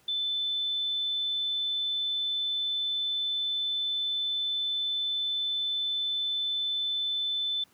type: tone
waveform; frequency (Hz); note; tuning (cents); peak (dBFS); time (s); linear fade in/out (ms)
sine; 3520; A7; 0; -27; 0.08-7.64; 5
effects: pink hiss -63 dBFS RMS until 7.73 s + high-pass 100 Hz 12 dB/octave